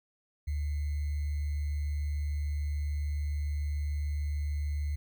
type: tone with sample-and-hold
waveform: sine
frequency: 73.42 Hz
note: D2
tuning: in tune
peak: -29 dBFS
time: 0.47-4.96 s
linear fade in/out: 10 ms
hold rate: 2100 Hz
effects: none